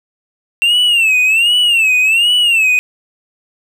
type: tone with vibrato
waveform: triangle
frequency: 2713 Hz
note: E7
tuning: 49 cents sharp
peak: -7 dBFS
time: 0.62-2.79 s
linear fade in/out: 0 ms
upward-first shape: sine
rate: 1.3 Hz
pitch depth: 150 cents each way
effects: none